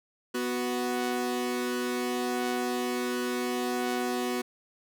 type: tone pair together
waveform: sawtooth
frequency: 246.9 / 370 Hz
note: B3 / F#4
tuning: 0 / 0 cents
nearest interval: perfect fifth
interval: 700 cents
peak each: -27 dBFS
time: 0.34-4.42 s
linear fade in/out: 10 ms
effects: none